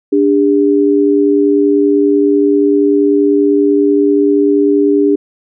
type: tone pair together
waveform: sine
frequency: 292.3 / 402.6 Hz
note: D4 / G4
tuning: -8 / +46 cents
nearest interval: tritone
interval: 554 cents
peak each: -10 dBFS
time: 0.12-5.16 s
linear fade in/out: 10 ms
effects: none